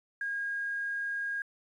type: tone with quantisation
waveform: sine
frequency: 1629 Hz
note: G#6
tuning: 34 cents flat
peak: -31 dBFS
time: 0.21-1.42 s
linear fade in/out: 2 ms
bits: 10
effects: resampled to 24000 Hz